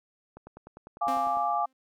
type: click train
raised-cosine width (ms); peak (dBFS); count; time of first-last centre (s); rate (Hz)
1; -31; 11; 0.37-1.371; 9.99
type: chord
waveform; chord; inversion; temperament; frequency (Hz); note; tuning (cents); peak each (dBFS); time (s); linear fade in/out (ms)
sine; D diminished; first; equal; 698.5 / 830.6 / 1174.7; F5 / Ab5 / D6; 0 / 0 / 0; -29; 1.01-1.66; 10
type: tone with exponential decay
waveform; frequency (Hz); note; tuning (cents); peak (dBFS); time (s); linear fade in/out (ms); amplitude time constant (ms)
sawtooth; 262.4; C4; +5; -28; 1.08-1.73; 2; 140
effects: none